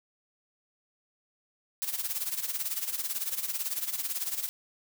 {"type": "noise with tremolo", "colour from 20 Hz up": "blue", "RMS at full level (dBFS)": -30, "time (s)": [1.82, 4.49], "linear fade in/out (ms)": 0, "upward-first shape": "sine", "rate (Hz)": 18, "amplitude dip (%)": 75, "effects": []}